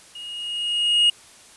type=tone with level ramp; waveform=triangle; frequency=2870 Hz; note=F7; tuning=47 cents sharp; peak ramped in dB=-33 to -11 dBFS; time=0.15-1.1 s; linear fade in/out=5 ms; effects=white hiss -48 dBFS RMS until 1.56 s + resampled to 24000 Hz